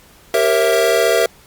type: chord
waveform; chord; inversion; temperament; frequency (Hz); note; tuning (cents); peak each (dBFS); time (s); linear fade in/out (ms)
square; G diminished seventh; none; equal with one note detuned; 392 / 466.2 / 541.7 / 659.3; G4 / Bb4 / Db5 / Fb5; 0 / 0 / -40 / 0; -21 / -17 / -21 / -17; 0.34-1.26; 2
effects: pink hiss -47 dBFS RMS until 1.46 s + Opus 48 kbps